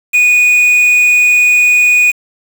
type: tone with quantisation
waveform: triangle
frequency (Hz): 2469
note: D#7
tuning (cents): -14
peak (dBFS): -4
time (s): 0.13-2.12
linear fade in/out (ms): 20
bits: 4
effects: none